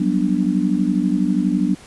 sine chord, G major seventh, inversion third, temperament just, 183.75 / 196 / 245 / 294 Hz, F#3 / G3 / B3 / D4, -12 / 0 / -14 / +2 cents, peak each -21 dBFS, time 0-1.75 s, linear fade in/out 5 ms, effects pink hiss -44 dBFS RMS until 1.86 s + resampled to 24000 Hz

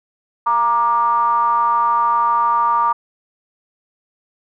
triangle ring-modulated tone, 123.6 Hz, B2, 2 cents sharp, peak -8 dBFS, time 0.46-2.93 s, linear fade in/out 10 ms, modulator 1060 Hz, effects none

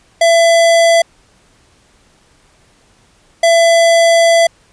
square tone pair in turn, 670 / 670 Hz, E5 / E5, +28 / +28 cents, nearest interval unison, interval 0 cents, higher neither, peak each -7 dBFS, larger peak neither, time 0.21-1.02 / 3.43-4.47 s, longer second, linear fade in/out 5 ms, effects pink hiss -51 dBFS RMS until 4.72 s + resampled to 22050 Hz

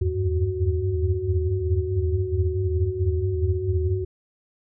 sine tone cluster, 79.9 / 82.8 / 94.5 / 99.1 / 371.4 Hz, D#2 / E2 / F#2 / G2 / F#4, +47 / +8 / +37 / +19 / +7 cents, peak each -27 dBFS, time 0.01-4.05 s, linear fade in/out 10 ms, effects none

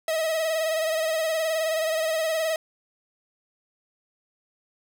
45% pulse tone with vibrato, 639 Hz, D#5, 46 cents sharp, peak -23 dBFS, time 0.08-2.56 s, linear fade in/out 2 ms, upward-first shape sine, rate 19 Hz, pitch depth 45 cents each way, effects none

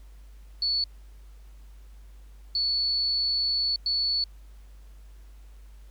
sine tone bursts at uneven times, 4435 Hz, C#8, in tune, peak -23 dBFS, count 3, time 0.62-0.84 / 2.55-3.76 / 3.86-4.24 s, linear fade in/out 2 ms, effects added 50 Hz sine -45 dBFS peak until 5.9 s + pink hiss -63 dBFS RMS until 5.9 s

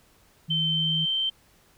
sine tone, 160.1 Hz, D#3, 50 cents sharp, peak -28 dBFS, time 0.48-1.06 s, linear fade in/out 20 ms
sine tone with pitch glide, 3096 to 3118 Hz, G7 to G7, -22 to -10 cents, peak -23 dBFS, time 0.5-1.3 s, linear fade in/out 10 ms, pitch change +12 cents, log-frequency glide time 0.71-0.93 s
effects pink hiss -60 dBFS RMS until 1.77 s

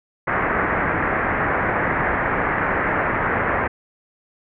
white low-pass noise, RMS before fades -21 dBFS, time 0.27-3.68 s, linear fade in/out 10 ms, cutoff 2000 Hz, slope 48 dB/octave, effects none

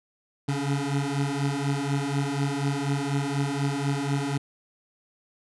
25% pulse beating tone pair, 138.5 / 142.6 Hz, C#3 / C#3, -1 / +49 cents, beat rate 4.1 Hz, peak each -24 dBFS, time 0.48-4.38 s, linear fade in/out 10 ms, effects resampled to 24000 Hz

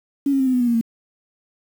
sine tone with pitch steps, 279.8 / 271.8 / 264.1 / 256.6 / 249.3 / 242.2 / 235.3 / 228.6 Hz, C#4 / C#4 / C4 / C4 / B3 / B3 / A#3 / A#3, +16 / -34 / +16 / -34 / +16 / -34 / +16 / -34 cents, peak -15 dBFS, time 0.26-0.812 s, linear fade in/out 5 ms, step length 69 ms, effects 7-bit

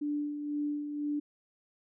sine tone with tremolo, 293.7 Hz, D4, in tune, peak -29 dBFS, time 0.01-1.2 s, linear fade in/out 10 ms, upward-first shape sine, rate 2 Hz, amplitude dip 50%, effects none

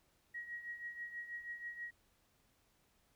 sine tone with tremolo, 1900 Hz, A#6, 33 cents sharp, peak -40 dBFS, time 0.34-1.91 s, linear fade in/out 10 ms, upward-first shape triangle, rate 6.2 Hz, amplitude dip 75%, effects pink hiss -74 dBFS RMS until 3.15 s

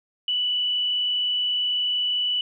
sine tone with frequency modulation, 2965 Hz, F#7, 3 cents sharp, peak -21 dBFS, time 0.28-2.41 s, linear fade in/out 2 ms, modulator 39.2 Hz, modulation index 0.76, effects none

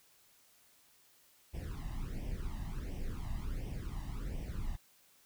brown noise with flanger, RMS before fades -39 dBFS, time 1.53-4.77 s, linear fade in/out 20 ms, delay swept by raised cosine 0.35 to 1.07 ms, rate 1.4 Hz, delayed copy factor +1, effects white hiss -66 dBFS RMS until 5.25 s

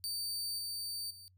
sawtooth tone with level steps, 4604 Hz, D8, 35 cents flat, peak -33 / -35 / -48 dBFS, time 0.04-1.28 s, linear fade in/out 0 ms, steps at 0.58 / 1.1 s, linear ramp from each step 10 ms, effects noise-tail reverb RT60 0.1 s tail -24 dB re dry + added 92 Hz sine -63 dBFS peak until 1.37 s

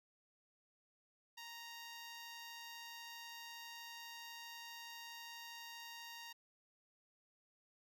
10% pulse tone with amplitude modulation, 932.3 Hz, A#5, in tune, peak -40 dBFS, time 1.37-6.33 s, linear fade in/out 10 ms, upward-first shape sine, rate 156 Hz, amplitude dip 25%, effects none

